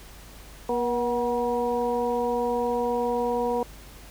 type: harmonic tone with a mistuned harmonic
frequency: 240 Hz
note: B3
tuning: 49 cents flat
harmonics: 1 / 2 / 3 / 4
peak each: -31 / -25 / -31 / -30 dBFS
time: 0.69-3.63 s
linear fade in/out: 2 ms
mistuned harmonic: 3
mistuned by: +47 cents
effects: added 50 Hz sine -46 dBFS peak until 4.1 s + pink hiss -48 dBFS RMS until 4.1 s